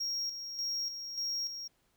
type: tone with tremolo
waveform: triangle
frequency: 5588 Hz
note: F8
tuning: in tune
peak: -31 dBFS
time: 0-1.68 s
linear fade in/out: 10 ms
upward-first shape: square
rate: 1.7 Hz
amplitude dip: 55%
effects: pink hiss -73 dBFS RMS until 1.96 s